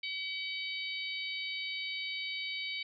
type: harmonic tone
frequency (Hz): 760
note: F#5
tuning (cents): +46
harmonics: 3 / 4 / 5 / 6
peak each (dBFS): -38 / -42 / -42 / -44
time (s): 0.03-2.83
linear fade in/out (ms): 5
effects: none